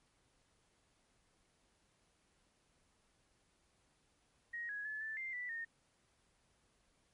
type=tone with pitch steps; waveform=sine; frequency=1882 / 1669 / 1723 / 1761 / 2093 / 1971 / 1836 Hz; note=A#6 / G#6 / A6 / A6 / C7 / B6 / A#6; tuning=+16 / +8 / -37 / +1 / 0 / -4 / -27 cents; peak=-40 dBFS; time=4.53-5.65 s; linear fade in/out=10 ms; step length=160 ms; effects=pink hiss -75 dBFS RMS until 7.13 s + MP3 48 kbps